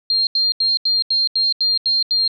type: tone bursts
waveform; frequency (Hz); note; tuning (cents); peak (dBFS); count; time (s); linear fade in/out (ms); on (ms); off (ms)
sine; 4199; C8; +5; -14; 9; 0.1-2.278; 2; 170; 81
effects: none